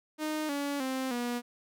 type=tone with pitch steps; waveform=sawtooth; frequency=308.1 / 284.2 / 262.1 / 241.7 Hz; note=D#4 / C#4 / C4 / B3; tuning=-17 / +43 / +3 / -37 cents; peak=-27 dBFS; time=0.18-1.42 s; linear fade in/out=50 ms; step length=310 ms; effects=none